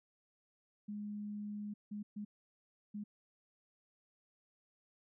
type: tone bursts at uneven times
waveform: sine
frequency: 207.7 Hz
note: G#3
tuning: in tune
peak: -40 dBFS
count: 4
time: 0.88-1.74 / 1.91-2.03 / 2.16-2.25 / 2.94-3.04 s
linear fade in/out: 10 ms
effects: none